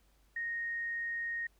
sine tone, 1862 Hz, A#6, 2 cents flat, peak -34 dBFS, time 0.36-1.47 s, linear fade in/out 5 ms, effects added 50 Hz sine -66 dBFS peak until 1.59 s + pink hiss -72 dBFS RMS until 1.59 s

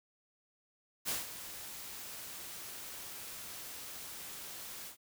white noise with ADSR envelope, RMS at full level -34 dBFS, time 1.05-4.97 s, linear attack 38 ms, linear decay 170 ms, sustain -12 dB, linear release 97 ms, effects none

